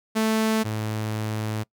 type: tone pair in turn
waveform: sawtooth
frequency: 220 / 108.36 Hz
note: A3 / A2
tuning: 0 / -26 cents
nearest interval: octave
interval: 1226 cents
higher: first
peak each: -16 / -22 dBFS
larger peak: first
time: 0.15-0.64 / 0.64-1.64 s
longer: second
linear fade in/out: 20 ms
effects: noise-tail reverb RT60 0.1 s tail -24 dB re dry